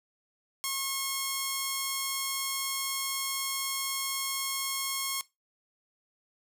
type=tone; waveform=5% pulse; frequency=1084 Hz; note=C#6; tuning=39 cents flat; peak=-18 dBFS; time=0.64-5.21 s; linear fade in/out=0 ms; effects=noise-tail reverb RT60 0.2 s tail -19 dB re dry